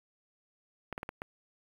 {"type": "clicks", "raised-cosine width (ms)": 0.5, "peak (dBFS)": -22, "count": 5, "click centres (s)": [0.927, 0.979, 1.031, 1.091, 1.219], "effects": ["8-bit"]}